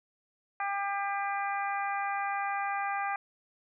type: harmonic tone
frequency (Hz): 399.3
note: G4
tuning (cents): +32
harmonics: 2 / 3 / 4 / 5 / 6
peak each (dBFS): -32 / -36 / -38 / -40 / -42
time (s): 0.6-3.16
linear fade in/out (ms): 2
effects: none